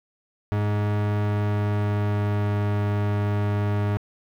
40% pulse tone with pitch glide, 103.83 to 102.93 Hz, G#2 to G#2, 0 to -15 cents, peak -20 dBFS, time 0.52-3.97 s, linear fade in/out 0 ms, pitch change -15 cents, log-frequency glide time 1.13-2.7 s, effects low-pass 2000 Hz 12 dB/octave + 8-bit

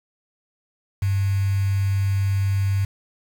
sine tone with quantisation, 98 Hz, G2, in tune, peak -18 dBFS, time 1.02-2.85 s, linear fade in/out 5 ms, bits 6, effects none

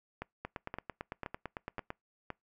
two click trains, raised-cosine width 0.5 ms, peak -23 / -23 dBFS, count 14 / 5, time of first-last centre 0.45-1.904 / 0.22-2.303 s, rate 8.94 / 1.92 Hz, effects noise-tail reverb RT60 0.2 s tail -26 dB re dry

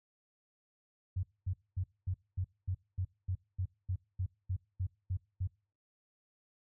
sine tone bursts, 92.6 Hz, F#2, 2 cents sharp, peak -31 dBFS, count 15, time 1.16-5.475 s, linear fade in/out 10 ms, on 73 ms, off 230 ms, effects noise-tail reverb RT60 0.4 s tail -25 dB re dry

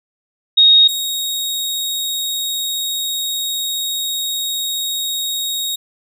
sine / sawtooth tone pair in turn, 3740 / 3761 Hz, A#7 / A#7, +5 / +15 cents, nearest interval unison, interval 10 cents, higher second, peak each -6 / -16 dBFS, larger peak first, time 0.57-0.88 / 0.88-5.76 s, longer second, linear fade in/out 10 ms, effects none

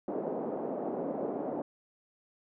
white band-pass noise, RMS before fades -35 dBFS, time 0.08-1.62 s, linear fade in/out 2 ms, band 210 to 640 Hz, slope 24 dB/octave, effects none

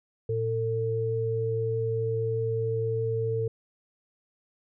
sine tone pair together, 113.9 / 449.2 Hz, A#2 / A4, -40 / +36 cents, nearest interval 2 octaves, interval 2376 cents, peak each -29 / -27 dBFS, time 0.29-3.48 s, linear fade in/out 5 ms, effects none

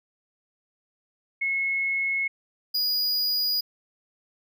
sine / square tone pair in turn, 2180 / 4904 Hz, C#7 / D#8, -29 / -26 cents, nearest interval octave + major second, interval 1403 cents, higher second, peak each -23 / -23 dBFS, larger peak neither, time 1.41-2.28 / 2.74-3.61 s, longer neither, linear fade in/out 10 ms, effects none

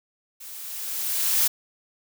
blue noise with level ramp, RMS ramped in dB -41 to -19 dBFS, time 0.4-1.48 s, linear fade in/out 10 ms, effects none

